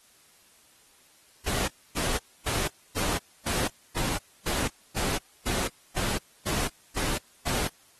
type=noise bursts; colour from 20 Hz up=pink; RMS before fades=-29 dBFS; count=13; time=1.46-7.68 s; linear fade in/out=10 ms; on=220 ms; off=280 ms; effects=white hiss -59 dBFS RMS until 7.99 s + AAC 32 kbps